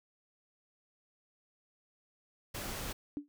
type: noise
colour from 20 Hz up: pink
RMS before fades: -40 dBFS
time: 2.54-2.93 s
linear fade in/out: 10 ms
type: tone with exponential decay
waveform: sine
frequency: 290 Hz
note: D4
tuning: 22 cents flat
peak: -31 dBFS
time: 3.17-3.28 s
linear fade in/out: 0 ms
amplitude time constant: 23 ms
effects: none